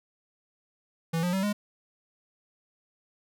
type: tone with pitch steps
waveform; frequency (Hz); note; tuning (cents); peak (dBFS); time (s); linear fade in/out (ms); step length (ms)
square; 164.81 / 177.66 / 191.52 / 206.5; E3 / F3 / G3 / G#3; 0 / +30 / -40 / -10; -26; 1.13-1.53; 10; 100
effects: none